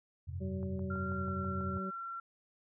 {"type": "chord", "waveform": "sine", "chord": "F suspended second", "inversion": "none", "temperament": "equal", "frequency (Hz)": [87.31, 98, 130.81], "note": ["F2", "G2", "C3"], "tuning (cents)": [0, 0, 0], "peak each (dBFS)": [-39, -45, -45], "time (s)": [0.27, 1.79], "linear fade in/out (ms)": 20}
{"type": "harmonic tone", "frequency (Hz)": 189.7, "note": "F#3", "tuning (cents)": 43, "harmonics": [1, 2, 3], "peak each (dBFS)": [-38, -44, -48], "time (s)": [0.4, 1.91], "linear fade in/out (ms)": 20}
{"type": "click train", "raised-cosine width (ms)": 1, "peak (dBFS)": -39, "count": 8, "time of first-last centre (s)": [0.63, 1.772], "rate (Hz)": 6.13}
{"type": "tone with pitch glide", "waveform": "sine", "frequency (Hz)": [1379, 1360.8], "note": ["F6", "F6"], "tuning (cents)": [-22, -45], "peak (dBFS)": -39, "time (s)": [0.9, 2.2], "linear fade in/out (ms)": 5, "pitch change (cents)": -23, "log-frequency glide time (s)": [1.17, 1.29]}
{"effects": []}